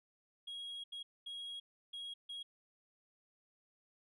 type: tone bursts at uneven times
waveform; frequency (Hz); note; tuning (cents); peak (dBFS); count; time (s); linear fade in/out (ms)
sine; 3296; G#7; -14; -40; 5; 0.47-0.84 / 0.92-1.03 / 1.26-1.6 / 1.93-2.14 / 2.29-2.43; 10
effects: tanh soft clip ceiling -42 dBFS